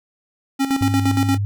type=tone with tremolo; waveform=square; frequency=271.6 Hz; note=C#4; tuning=35 cents flat; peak=-16 dBFS; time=0.59-1.38 s; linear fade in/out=20 ms; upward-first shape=square; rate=8.6 Hz; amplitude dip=65%
type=tone with vibrato; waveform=sine; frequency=101.6 Hz; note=G#2; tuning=38 cents flat; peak=-18 dBFS; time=0.81-1.45 s; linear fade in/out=0 ms; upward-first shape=square; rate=3.2 Hz; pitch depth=10 cents each way
effects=none